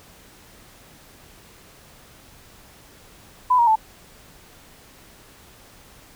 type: tone with pitch steps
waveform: sine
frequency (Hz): 1000 / 943 / 877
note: B5 / A#5 / A5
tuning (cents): +21 / +20 / -6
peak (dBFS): -13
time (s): 3.5-3.758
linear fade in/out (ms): 10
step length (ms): 86
effects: pink hiss -49 dBFS RMS until 6.15 s